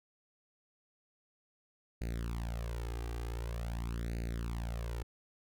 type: tone with flanger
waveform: sawtooth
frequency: 57.7 Hz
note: A#1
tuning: 17 cents flat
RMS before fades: -38 dBFS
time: 2.01-5.03 s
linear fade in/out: 5 ms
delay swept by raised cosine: 0.45 to 2.55 ms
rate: 0.46 Hz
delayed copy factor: +0.95
effects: none